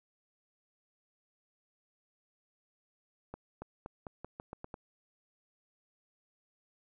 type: accelerating click train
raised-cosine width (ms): 1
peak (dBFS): -28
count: 9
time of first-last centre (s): 3.34-4.742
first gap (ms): 280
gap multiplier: 0.86
effects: none